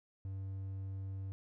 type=tone; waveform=triangle; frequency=96.5 Hz; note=G2; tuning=27 cents flat; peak=-37 dBFS; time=0.25-1.32 s; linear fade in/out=0 ms; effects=none